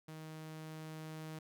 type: tone with level ramp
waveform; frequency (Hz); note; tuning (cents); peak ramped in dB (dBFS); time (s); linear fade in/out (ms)
sawtooth; 157.3; D#3; +19; -43 to -40; 0.08-1.39; 5
effects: none